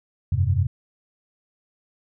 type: chord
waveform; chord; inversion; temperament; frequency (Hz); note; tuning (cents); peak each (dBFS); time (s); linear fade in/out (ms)
sine; F suspended second; none; equal; 87.31 / 98 / 130.81; F2 / G2 / C3; 0 / 0 / 0; -22 / -21 / -24; 0.32-0.67; 5
effects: none